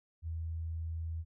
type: tone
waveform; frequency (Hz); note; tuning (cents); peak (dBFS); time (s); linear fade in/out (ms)
sine; 81.7; E2; -15; -35; 0.22-1.25; 50
effects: none